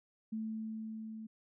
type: tone with level ramp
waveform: sine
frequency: 220 Hz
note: A3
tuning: in tune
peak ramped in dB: -35 to -43 dBFS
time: 0.32-1.27 s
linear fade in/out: 10 ms
effects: none